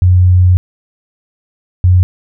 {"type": "tone pair in turn", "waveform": "sine", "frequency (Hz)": [90.7, 90.7], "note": ["F#2", "F#2"], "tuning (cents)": [-34, -34], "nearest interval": "unison", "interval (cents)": 0, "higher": "neither", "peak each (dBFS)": -4, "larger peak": "neither", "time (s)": [[0.02, 0.57], [1.84, 2.03]], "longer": "first", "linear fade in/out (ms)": 0, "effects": []}